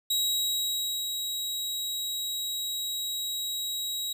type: tone with ADSR envelope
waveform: sawtooth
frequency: 3835 Hz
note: A#7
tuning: 48 cents sharp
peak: -21 dBFS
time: 0.1-4.13 s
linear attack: 7 ms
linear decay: 950 ms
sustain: -6 dB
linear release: 6 ms
effects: none